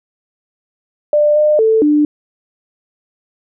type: tone with pitch steps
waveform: sine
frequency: 595 / 604 / 442.5 / 297.6 Hz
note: D5 / D5 / A4 / D4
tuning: +22 / +48 / +10 / +23 cents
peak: -8 dBFS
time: 1.13-2.05 s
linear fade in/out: 2 ms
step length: 230 ms
effects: none